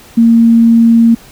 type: tone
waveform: sine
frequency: 230.3 Hz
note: A#3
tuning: 21 cents flat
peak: -3 dBFS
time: 0.17-1.15 s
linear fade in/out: 10 ms
effects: pink hiss -38 dBFS RMS until 1.31 s